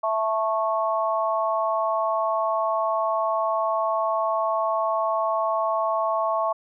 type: chord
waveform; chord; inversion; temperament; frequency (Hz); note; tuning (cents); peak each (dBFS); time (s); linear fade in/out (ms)
sine; A major; second; just; 660 / 880 / 1100; E5 / A5 / C#6; +2 / 0 / -14; -24 / -28 / -25; 0.03-6.53; 10
effects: none